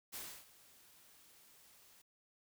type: noise with ADSR envelope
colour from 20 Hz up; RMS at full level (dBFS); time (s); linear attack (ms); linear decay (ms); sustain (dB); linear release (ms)
white; -45; 0.12-2.02; 28; 300; -19; 8
effects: none